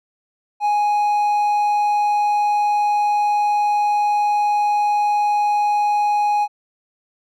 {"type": "tone", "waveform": "triangle", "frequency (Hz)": 830.6, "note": "G#5", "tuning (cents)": 0, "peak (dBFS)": -13, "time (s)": [0.6, 6.48], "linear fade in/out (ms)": 50, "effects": []}